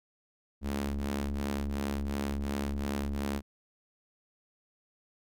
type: ring-modulated tone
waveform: sawtooth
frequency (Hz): 70.3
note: C#2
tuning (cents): +25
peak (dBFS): -24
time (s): 0.61-3.42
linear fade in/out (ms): 50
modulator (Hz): 142
effects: none